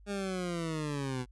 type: linear sweep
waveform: 20% pulse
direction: down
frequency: 204.8 to 122.6 Hz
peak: -28 dBFS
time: 0.06-1.26 s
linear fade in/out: 50 ms
effects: added 50 Hz sine -53 dBFS peak until 1.31 s + resampled to 24000 Hz